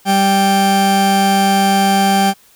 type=tone pair together; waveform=40% pulse; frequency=196 / 784 Hz; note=G3 / G5; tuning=0 / 0 cents; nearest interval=2 octaves; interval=2400 cents; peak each=-13 dBFS; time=0.05-2.34 s; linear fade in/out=50 ms; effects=white hiss -49 dBFS RMS until 2.55 s